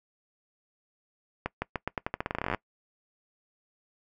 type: accelerating click train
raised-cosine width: 0.5 ms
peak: -14 dBFS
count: 21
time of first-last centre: 1.46-2.547 s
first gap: 160 ms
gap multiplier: 0.86
effects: noise-tail reverb RT60 0.1 s tail -22 dB re dry